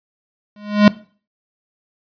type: tone with exponential growth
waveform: square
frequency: 207.7 Hz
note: G#3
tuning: in tune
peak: -4 dBFS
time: 0.56-0.88 s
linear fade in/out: 2 ms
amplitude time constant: 69 ms
effects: noise-tail reverb RT60 0.4 s tail -19 dB re dry + resampled to 11025 Hz